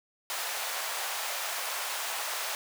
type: high-pass noise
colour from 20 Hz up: pink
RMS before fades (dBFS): -34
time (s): 0.3-2.55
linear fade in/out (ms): 0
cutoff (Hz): 660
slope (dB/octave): 24
effects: none